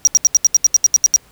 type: tone bursts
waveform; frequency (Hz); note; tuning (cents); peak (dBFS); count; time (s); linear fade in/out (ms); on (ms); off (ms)
triangle; 5740; F8; +47; -5; 12; 0.05-1.161; 0; 22; 77
effects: pink hiss -50 dBFS RMS until 1.31 s